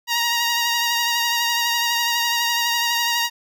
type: tone with vibrato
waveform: 10% pulse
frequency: 941 Hz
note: A#5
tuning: 16 cents sharp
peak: -10 dBFS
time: 0.07-3.3 s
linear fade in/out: 50 ms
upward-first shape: sine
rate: 12 Hz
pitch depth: 25 cents each way
effects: none